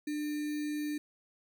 sine tone with sample-and-hold, 298.2 Hz, D4, 27 cents sharp, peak -32 dBFS, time 0.07-0.98 s, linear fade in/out 5 ms, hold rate 2100 Hz, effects none

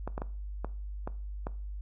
clicks, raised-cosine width 1 ms, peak -21 dBFS, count 6, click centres 0.076 / 0.179 / 0.219 / 0.646 / 1.075 / 1.469 s, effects noise-tail reverb RT60 0.4 s tail -18 dB re dry + added 50 Hz sine -36 dBFS peak until 1.81 s

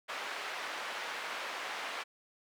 white band-pass noise, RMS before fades -40 dBFS, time 0.08-2.04 s, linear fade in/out 20 ms, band 580 to 2200 Hz, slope 12 dB/octave, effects none

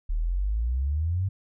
sine exponential sweep, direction up, 36.71 to 99 Hz, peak -23 dBFS, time 0.09-1.29 s, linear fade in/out 10 ms, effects none

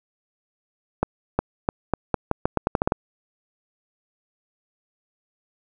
accelerating click train, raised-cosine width 1 ms, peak -5 dBFS, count 13, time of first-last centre 1.03-2.921 s, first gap 360 ms, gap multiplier 0.83, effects none

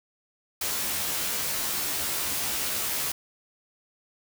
white noise with comb filter, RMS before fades -29 dBFS, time 0.61-3.12 s, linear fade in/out 5 ms, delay 14 ms, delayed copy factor +0.8, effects none

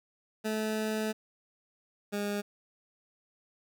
20% pulse tone pair in turn, 217 / 204.6 Hz, A3 / G#3, -24 / -26 cents, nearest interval minor second, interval 102 cents, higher first, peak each -25 / -26 dBFS, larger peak first, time 0.44-1.13 / 2.12-2.42 s, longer first, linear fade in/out 20 ms, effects none

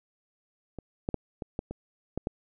clicks, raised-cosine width 2 ms, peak -25 / -15 / -15 / -21 / -17 / -23 / -17 / -16 dBFS, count 8, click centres 0.787 / 1.089 / 1.143 / 1.422 / 1.591 / 1.71 / 2.176 / 2.271 s, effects none

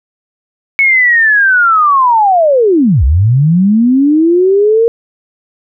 sine linear two-way sweep, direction down then up, 2217 to 60 to 468.7 Hz, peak -5 dBFS, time 0.79-4.88 s, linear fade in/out 0 ms, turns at 3.04 s, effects none

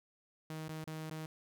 sawtooth tone with dropouts, 157.4 Hz, D#3, 20 cents sharp, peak -37 dBFS, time 0.5-1.26 s, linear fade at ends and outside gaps 2 ms, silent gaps 0.682-0.692 / 0.841-0.874 / 1.1-1.11 s, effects none

